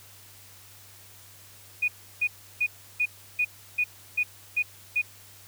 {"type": "tone bursts", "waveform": "sine", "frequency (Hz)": 2466, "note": "D#7", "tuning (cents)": -16, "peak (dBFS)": -21, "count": 9, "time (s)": [1.82, 5.018], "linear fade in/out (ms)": 10, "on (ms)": 62, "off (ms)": 330, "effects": ["added 98 Hz sine -56 dBFS peak until 5.47 s", "white hiss -51 dBFS RMS until 5.47 s"]}